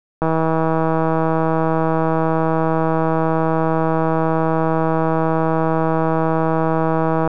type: click train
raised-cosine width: 1 ms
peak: -5 dBFS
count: 1137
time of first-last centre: 0.22-7.276 s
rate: 161 Hz
effects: none